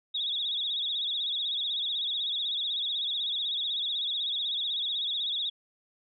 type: tone with vibrato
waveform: sine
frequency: 3563 Hz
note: A7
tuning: 21 cents sharp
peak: -28 dBFS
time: 0.14-5.5 s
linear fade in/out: 10 ms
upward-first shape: sine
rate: 16 Hz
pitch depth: 120 cents each way
effects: none